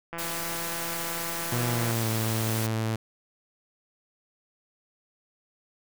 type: click train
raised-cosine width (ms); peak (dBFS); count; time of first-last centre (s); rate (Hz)
0.5; -21; 300; 0.13-1.91; 168
type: noise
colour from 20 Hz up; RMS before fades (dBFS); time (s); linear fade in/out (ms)
white; -34; 0.18-2.67; 10
type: tone with pitch glide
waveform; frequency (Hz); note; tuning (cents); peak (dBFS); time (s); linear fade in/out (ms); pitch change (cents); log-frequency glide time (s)
sawtooth; 120.7 to 111.32; B2 to A2; -39 to +21; -22; 1.52-2.96; 5; -140; 1.68-2.13
effects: none